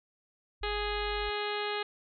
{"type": "tone", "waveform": "sine", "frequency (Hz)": 49, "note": "G1", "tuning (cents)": 0, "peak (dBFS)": -38, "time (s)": [0.61, 1.3], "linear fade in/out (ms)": 10}
{"type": "harmonic tone", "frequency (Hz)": 415.3, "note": "G#4", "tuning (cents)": 0, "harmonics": [1, 2, 3, 4, 5, 6, 7, 8, 9, 10], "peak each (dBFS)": [-35, -38, -40, -41, -42, -43, -43, -44, -45, -45], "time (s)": [0.63, 1.83], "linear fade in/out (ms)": 5}
{"effects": []}